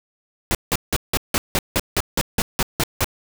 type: noise bursts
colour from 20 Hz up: pink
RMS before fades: -19 dBFS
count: 13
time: 0.51-3.044 s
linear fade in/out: 0 ms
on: 38 ms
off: 170 ms
effects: none